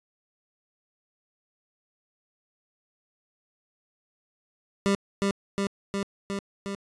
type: tone with echo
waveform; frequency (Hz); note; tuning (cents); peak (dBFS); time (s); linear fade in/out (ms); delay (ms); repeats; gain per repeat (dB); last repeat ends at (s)
25% pulse; 198.5; G3; +22; -17; 4.86-4.95; 0; 360; 5; -2; 6.75
effects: resampled to 22050 Hz